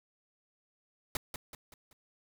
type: noise with echo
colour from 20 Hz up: pink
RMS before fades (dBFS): -33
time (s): 1.15-1.17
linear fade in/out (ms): 2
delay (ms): 190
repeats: 4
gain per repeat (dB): -7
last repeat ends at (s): 1.93
effects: none